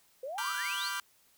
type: exponential sweep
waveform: sine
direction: up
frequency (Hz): 493.9 to 4752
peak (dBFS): -36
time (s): 0.23-0.89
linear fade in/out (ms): 5
type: chord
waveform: sawtooth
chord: G dominant seventh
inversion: first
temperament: equal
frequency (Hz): 987.8 / 1174.7 / 1396.9 / 1568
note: B5 / D6 / F6 / G6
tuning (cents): 0 / 0 / 0 / 0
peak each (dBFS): -37 / -36 / -36 / -34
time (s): 0.38-1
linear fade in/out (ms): 2
effects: white hiss -66 dBFS RMS until 1.37 s